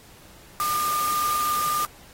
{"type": "tone in noise", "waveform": "sine", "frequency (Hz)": 1206, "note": "D6", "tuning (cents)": 46, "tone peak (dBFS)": -22, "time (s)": [0.6, 1.85], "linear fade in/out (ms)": 0, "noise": "white", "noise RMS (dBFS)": -31, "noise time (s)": [0.6, 1.85], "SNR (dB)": 6, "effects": ["pink hiss -50 dBFS RMS until 2.13 s", "AAC 48 kbps"]}